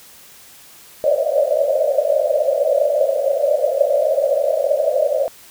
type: band-pass noise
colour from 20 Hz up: white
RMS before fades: -17 dBFS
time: 1.04-5.28 s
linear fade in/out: 0 ms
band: 530 to 630 Hz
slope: 96 dB/octave
effects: white hiss -44 dBFS RMS until 5.5 s